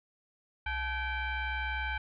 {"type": "tone with frequency modulation", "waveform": "sine", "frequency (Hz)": 735, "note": "F#5", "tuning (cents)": -12, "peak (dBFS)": -31, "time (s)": [0.66, 1.98], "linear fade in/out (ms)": 5, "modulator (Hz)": 799, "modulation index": 2.3, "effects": []}